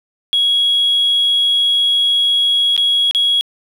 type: tone with dropouts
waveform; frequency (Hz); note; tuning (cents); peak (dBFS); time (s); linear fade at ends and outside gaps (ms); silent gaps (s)
sine; 3322; G#7; 0; -10; 0.33-3.41; 0; 2.765-2.777 / 3.111-3.148
effects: tanh soft clip ceiling -7 dBFS + 7-bit